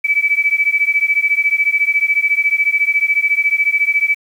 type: beating tone pair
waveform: sine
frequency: 2292 / 2306 Hz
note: D7 / D7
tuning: -43 / -32 cents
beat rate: 14 Hz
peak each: -15 dBFS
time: 0.04-4.15 s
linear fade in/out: 10 ms
effects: 7-bit